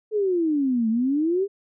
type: exponential two-way sweep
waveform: sine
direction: down then up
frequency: 440 to 217.4 to 410.1 Hz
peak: -19 dBFS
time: 0.11-1.48 s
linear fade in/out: 50 ms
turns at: 0.89 s
effects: none